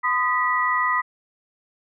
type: tone cluster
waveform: sine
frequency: 1016 / 1239 / 1949 Hz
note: B5 / D#6 / B6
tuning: +49 / -8 / -23 cents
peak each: -23 dBFS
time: 0.03-1.02 s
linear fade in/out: 20 ms
effects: none